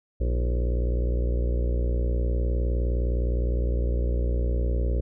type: harmonic tone with a mistuned harmonic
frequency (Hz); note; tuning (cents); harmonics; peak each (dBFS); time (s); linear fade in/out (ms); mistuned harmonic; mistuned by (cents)
59.6; A#1; +39; 1 / 2 / 3 / 4 / 5 / 6 / 7 / 8 / 9 / 10; -22 / -34 / -41 / -40 / -40 / -41 / -38 / -40 / -39 / -48; 0.2-5.01; 10; 5; +110
effects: none